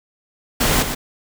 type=noise with echo; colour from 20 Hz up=pink; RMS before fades=-17 dBFS; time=0.6-0.83 s; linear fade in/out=10 ms; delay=120 ms; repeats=1; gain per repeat=-7 dB; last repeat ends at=0.95 s; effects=none